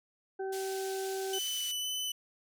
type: harmonic tone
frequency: 384.1 Hz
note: G4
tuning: 35 cents flat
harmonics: 1 / 2 / 4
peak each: -34 / -41 / -48 dBFS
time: 0.39-1.39 s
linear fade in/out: 10 ms
type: band-pass noise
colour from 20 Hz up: white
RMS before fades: -45 dBFS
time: 0.52-1.72 s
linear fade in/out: 10 ms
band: 2800 to 9100 Hz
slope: 12 dB/octave
type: tone with vibrato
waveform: sawtooth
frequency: 3000 Hz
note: F#7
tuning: 23 cents sharp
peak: -30 dBFS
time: 1.33-2.12 s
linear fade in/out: 5 ms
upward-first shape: square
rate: 2 Hz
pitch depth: 9 cents each way
effects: none